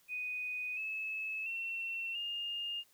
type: tone with pitch steps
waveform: sine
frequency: 2489 / 2596 / 2708 / 2825 Hz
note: D#7 / E7 / E7 / F7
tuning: 0 / -27 / +46 / +19 cents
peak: -36 dBFS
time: 0.08-2.84 s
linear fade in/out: 50 ms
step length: 690 ms
effects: white hiss -68 dBFS RMS until 2.93 s